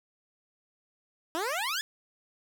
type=exponential sweep; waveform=15% pulse; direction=up; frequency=311.1 to 1766 Hz; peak=-23 dBFS; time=1.35-1.81 s; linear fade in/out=0 ms; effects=none